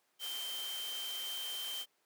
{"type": "tone in noise", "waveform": "sine", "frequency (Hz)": 3126, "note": "G7", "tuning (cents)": -6, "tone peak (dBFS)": -39, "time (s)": [0.19, 1.86], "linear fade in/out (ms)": 50, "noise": "white", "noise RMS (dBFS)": -45, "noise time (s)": [0.19, 1.86], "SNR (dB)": 3, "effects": ["pink hiss -75 dBFS RMS until 2.05 s", "high-pass 400 Hz 12 dB/octave"]}